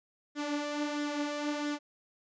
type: tone with flanger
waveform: sawtooth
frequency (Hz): 293.7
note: D4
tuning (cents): 0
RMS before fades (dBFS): -34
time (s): 0.35-1.79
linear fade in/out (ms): 50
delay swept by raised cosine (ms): 0.55 to 5.15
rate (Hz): 1.5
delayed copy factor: +0.5
effects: resampled to 16000 Hz